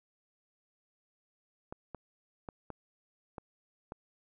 clicks, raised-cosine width 1 ms, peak -27 dBFS, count 6, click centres 1.725 / 1.947 / 2.488 / 2.703 / 3.382 / 3.921 s, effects none

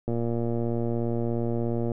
click train, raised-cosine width 2 ms, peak -16 dBFS, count 216, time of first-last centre 0.08-1.918 s, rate 117 Hz, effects none

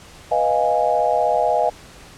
sine chord, F half-diminished seventh, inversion second, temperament equal, 493.9 / 622.3 / 698.5 / 830.6 Hz, Cb5 / Eb5 / F5 / Ab5, 0 / 0 / 0 / 0 cents, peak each -23 / -20 / -20 / -21 dBFS, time 0.31-1.7 s, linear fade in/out 10 ms, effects pink hiss -43 dBFS RMS until 2.17 s + low-pass 9000 Hz 12 dB/octave

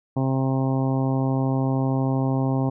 harmonic tone, 132.9 Hz, C3, 27 cents sharp, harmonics 1 / 2 / 3 / 4 / 5 / 6 / 7 / 8, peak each -22 / -24 / -33 / -33 / -34 / -34 / -36 / -40 dBFS, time 0.16-2.7 s, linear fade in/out 10 ms, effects none

